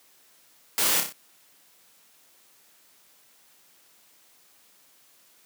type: noise with echo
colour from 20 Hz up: white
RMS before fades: -24 dBFS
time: 0.78-1 s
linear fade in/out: 0 ms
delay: 31 ms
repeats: 4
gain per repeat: -5 dB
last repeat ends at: 1.124 s
effects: white hiss -59 dBFS RMS until 5.45 s + high-pass 150 Hz 12 dB/octave